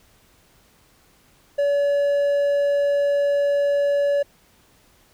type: tone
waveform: triangle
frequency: 570 Hz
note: C#5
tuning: 48 cents sharp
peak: -15 dBFS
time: 1.58-4.23 s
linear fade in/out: 10 ms
effects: pink hiss -57 dBFS RMS until 5.13 s